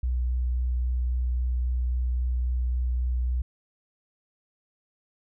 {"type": "tone with vibrato", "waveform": "sine", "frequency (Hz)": 61.74, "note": "B1", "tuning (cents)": 0, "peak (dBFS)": -23, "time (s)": [0.03, 3.42], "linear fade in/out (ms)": 5, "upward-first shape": "sine", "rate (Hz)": 3.7, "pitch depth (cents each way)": 10, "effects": []}